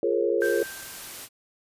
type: chord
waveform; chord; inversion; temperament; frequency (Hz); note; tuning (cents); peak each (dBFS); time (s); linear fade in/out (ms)
sine; Bb minor seventh; second; equal with one note detuned; 349.2 / 415.3 / 466.2 / 543; F4 / Ab4 / Bb4 / Db5; 0 / 0 / 0 / -36; -27 / -26 / -26 / -28; 0.03-0.63; 2
type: noise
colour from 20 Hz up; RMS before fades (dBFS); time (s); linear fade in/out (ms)
white; -39; 0.4-1.29; 50
type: tone with exponential decay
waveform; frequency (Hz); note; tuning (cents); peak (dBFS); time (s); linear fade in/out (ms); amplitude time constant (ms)
sine; 1568; G6; 0; -25; 0.42-1.21; 0; 170
effects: resampled to 32000 Hz

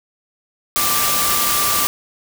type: tone in noise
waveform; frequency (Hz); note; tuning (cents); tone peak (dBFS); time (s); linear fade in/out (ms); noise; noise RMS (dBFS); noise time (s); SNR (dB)
sine; 1177; D6; +3; -22; 0.76-1.87; 0; white; -18; 0.76-1.87; -7
effects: none

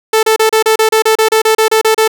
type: tone bursts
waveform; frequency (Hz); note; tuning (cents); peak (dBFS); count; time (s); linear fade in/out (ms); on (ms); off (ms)
sawtooth; 440; A4; 0; -3; 15; 0.13-2.078; 5; 100; 32
effects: none

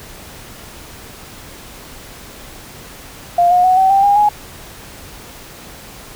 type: tone with pitch steps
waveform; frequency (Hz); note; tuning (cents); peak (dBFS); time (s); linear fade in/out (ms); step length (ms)
sine; 698.5 / 719.4 / 740.9 / 763 / 785.9 / 809.3 / 833.5; F5 / F#5 / F#5 / G5 / G5 / G#5 / G#5; 0 / -49 / +2 / -47 / +4 / -45 / +6; -8; 3.38-4.29; 5; 130
effects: pink hiss -36 dBFS RMS until 6.15 s

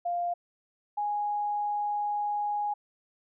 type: tone pair in turn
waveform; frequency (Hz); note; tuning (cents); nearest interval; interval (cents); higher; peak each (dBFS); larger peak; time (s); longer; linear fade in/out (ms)
sine; 698.5 / 828.3; F5 / G#5; 0 / -5; minor third; 295; second; -27; neither; 0.05-0.34 / 0.97-2.74; second; 10
effects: none

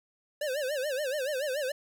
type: tone with vibrato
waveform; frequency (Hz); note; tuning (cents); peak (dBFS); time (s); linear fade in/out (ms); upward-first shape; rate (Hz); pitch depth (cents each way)
square; 556; C#5; +5; -30; 0.41-1.72; 5; sine; 7; 170
effects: none

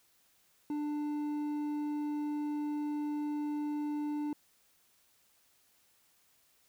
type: tone with hard clipping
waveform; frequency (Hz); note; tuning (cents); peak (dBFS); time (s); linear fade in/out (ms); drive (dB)
triangle; 296.3; D4; +15; -34; 0.7-4.33; 2; 9
effects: white hiss -69 dBFS RMS until 6.68 s

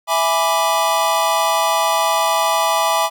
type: chord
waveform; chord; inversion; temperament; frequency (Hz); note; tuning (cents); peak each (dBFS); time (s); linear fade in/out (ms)
square; E dominant seventh; none; equal; 659.3 / 830.6 / 987.8 / 1174.7; E5 / G#5 / B5 / D6; 0 / 0 / 0 / 0; -21; 0.07-3.1; 50
effects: none

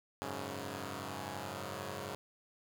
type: chord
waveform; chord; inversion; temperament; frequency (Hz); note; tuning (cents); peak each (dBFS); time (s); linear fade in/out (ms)
5% pulse; F# suspended second; none; equal; 92.5 / 103.83 / 138.59; F#2 / G#2 / C#3; 0 / 0 / 0; -33; 0.22-2.15; 0
effects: none

